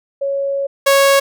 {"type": "tone pair in turn", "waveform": ["sine", "sawtooth"], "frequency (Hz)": [554.4, 552.3], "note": ["C#5", "C#5"], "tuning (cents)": [0, -6], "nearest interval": "unison", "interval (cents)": 6, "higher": "first", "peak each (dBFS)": [-16, -5], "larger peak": "second", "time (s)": [[0.21, 0.67], [0.86, 1.2]], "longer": "first", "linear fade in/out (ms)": 10, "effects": []}